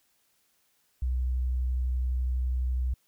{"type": "tone with vibrato", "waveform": "sine", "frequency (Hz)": 62.9, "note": "B1", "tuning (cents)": 32, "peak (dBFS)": -25, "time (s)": [1.02, 2.94], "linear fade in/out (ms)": 5, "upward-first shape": "sine", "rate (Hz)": 12, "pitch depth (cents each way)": 12, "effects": ["white hiss -70 dBFS RMS until 3.07 s"]}